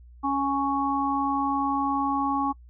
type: harmonic tone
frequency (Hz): 277.2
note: C#4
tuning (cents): 0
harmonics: 1 / 3 / 4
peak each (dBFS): -27 / -27 / -27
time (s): 0.23-2.53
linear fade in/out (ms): 20
effects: noise-tail reverb RT60 0.1 s tail -26 dB re dry + added 60 Hz sine -46 dBFS peak until 2.69 s